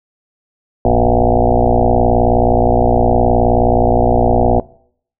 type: tone with frequency modulation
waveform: sine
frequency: 368.3 Hz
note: F#4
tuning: 8 cents flat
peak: -8 dBFS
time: 0.85-4.6 s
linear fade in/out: 2 ms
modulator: 59.2 Hz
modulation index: 6.8
effects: noise-tail reverb RT60 0.6 s tail -22 dB re dry